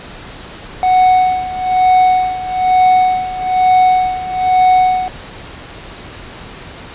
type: tone with tremolo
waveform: triangle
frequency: 740 Hz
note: F#5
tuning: in tune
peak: -4 dBFS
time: 0.83-5.08 s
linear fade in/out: 0 ms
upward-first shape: sine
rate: 1.1 Hz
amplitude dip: 80%
effects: pink hiss -32 dBFS RMS until 6.94 s + resampled to 8000 Hz

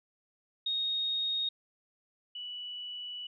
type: tone pair in turn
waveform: sine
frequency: 3729 / 2954 Hz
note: A#7 / F#7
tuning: 0 / -3 cents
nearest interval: major third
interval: 403 cents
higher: first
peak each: -29 / -38 dBFS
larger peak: first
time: 0.66-1.49 / 2.35-3.27 s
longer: second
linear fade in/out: 5 ms
effects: none

